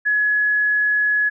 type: tone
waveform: sine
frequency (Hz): 1691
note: G#6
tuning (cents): +31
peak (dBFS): -15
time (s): 0.05-1.3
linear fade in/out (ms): 20
effects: none